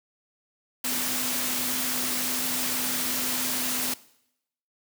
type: tone in noise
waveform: sine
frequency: 252 Hz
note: B3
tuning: 35 cents sharp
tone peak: -37 dBFS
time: 0.84-3.94 s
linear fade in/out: 5 ms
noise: white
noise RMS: -28 dBFS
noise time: 0.84-3.94 s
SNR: -12 dB
effects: noise-tail reverb RT60 0.8 s tail -20 dB re dry + high-pass 100 Hz 12 dB/octave